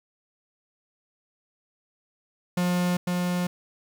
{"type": "tone with echo", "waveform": "45% pulse", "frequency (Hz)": 178, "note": "F3", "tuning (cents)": 33, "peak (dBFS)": -22, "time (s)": [2.57, 2.97], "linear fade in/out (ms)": 5, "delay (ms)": 500, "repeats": 1, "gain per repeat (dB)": -2, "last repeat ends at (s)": 3.47, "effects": ["10-bit"]}